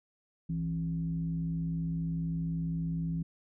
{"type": "tone with frequency modulation", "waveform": "sine", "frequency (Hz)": 164.81, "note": "E3", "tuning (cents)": 0, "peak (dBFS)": -30, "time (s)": [0.49, 3.23], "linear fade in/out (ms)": 10, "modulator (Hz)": 104, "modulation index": 0.47, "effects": []}